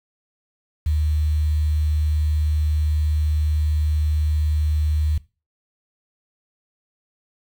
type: tone with quantisation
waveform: sine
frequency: 76.3 Hz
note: D#2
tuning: 33 cents flat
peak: -17 dBFS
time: 0.86-5.18 s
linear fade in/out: 5 ms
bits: 7
effects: noise-tail reverb RT60 0.3 s tail -20 dB re dry